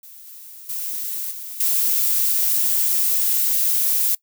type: noise with level steps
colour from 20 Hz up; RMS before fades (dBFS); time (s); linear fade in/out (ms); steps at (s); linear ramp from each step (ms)
violet; -42 / -40 / -27 / -33 / -19; 0.03-4.15; 5; 0.27 / 0.69 / 1.31 / 1.6; 5
effects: noise-tail reverb RT60 0.1 s tail -22 dB re dry